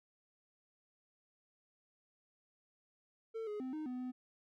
triangle tone with pitch steps, 448.7 / 418.8 / 258.5 / 309.1 / 250.9 / 252.6 Hz, A4 / G#4 / C4 / D#4 / B3 / B3, +34 / +15 / -21 / -11 / +28 / +39 cents, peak -37 dBFS, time 3.34-4.12 s, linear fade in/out 20 ms, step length 130 ms, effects none

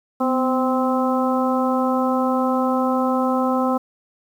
harmonic tone with a mistuned harmonic, 260.2 Hz, C4, 9 cents flat, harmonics 1 / 2 / 3 / 4 / 5, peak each -20 / -23 / -25 / -26 / -27 dBFS, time 0.2-3.78 s, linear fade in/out 10 ms, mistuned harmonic 1, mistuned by -45 cents, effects 8-bit

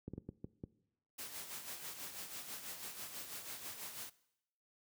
clicks, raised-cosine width 3 ms, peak -30 dBFS, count 6, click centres 0.08 / 0.136 / 0.18 / 0.29 / 0.444 / 0.638 s
white noise with tremolo, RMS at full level -45 dBFS, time 1.18-4.1 s, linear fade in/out 10 ms, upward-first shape sine, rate 6.1 Hz, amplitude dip 55%
effects noise-tail reverb RT60 0.8 s tail -20 dB re dry + high-pass 80 Hz 12 dB/octave

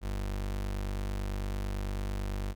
35% pulse tone, 49 Hz, G1, in tune, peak -30 dBFS, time 0.01-2.55 s, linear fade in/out 50 ms, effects none

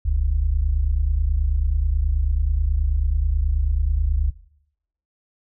sine tone pair together, 42.52 / 71.8 Hz, F1 / D2, -46 / -39 cents, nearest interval major sixth, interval 907 cents, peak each -19 dBFS, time 0.05-4.31 s, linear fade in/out 10 ms, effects noise-tail reverb RT60 0.8 s tail -21 dB re dry + tanh soft clip ceiling -11 dBFS

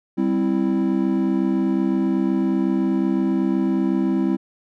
triangle chord, C major, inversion second, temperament equal, 196 / 261.6 / 329.6 Hz, G3 / C4 / E4, 0 / 0 / 0 cents, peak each -20 dBFS, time 0.17-4.37 s, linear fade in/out 20 ms, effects none

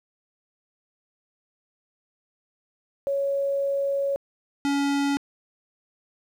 sine / square tone pair in turn, 556 / 281.6 Hz, C#5 / C#4, +5 / +27 cents, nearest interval octave, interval 1178 cents, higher first, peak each -22 / -22 dBFS, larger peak neither, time 3.07-4.16 / 4.65-5.17 s, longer first, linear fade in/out 0 ms, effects low-pass 8000 Hz 12 dB/octave + 9-bit

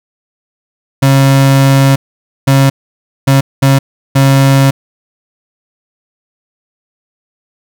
35% pulse tone bursts at uneven times, 136.3 Hz, C#3, 29 cents flat, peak -3 dBFS, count 5, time 1.02-1.96 / 2.47-2.7 / 3.27-3.41 / 3.62-3.79 / 4.15-4.71 s, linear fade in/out 10 ms, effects none

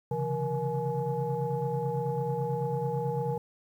sine tone cluster, 133.6 / 142.7 / 167.8 / 472.9 / 846 Hz, C3 / D3 / E3 / A#4 / G#5, +36 / -49 / +31 / +25 / +32 cents, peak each -34 / -34 / -36 / -31 / -35 dBFS, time 0.11-3.38 s, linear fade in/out 5 ms, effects tanh soft clip ceiling -19 dBFS + 10-bit

